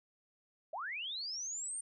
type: linear sweep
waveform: sine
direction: up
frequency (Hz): 574 to 9010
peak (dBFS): -38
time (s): 0.73-1.81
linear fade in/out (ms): 5
effects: none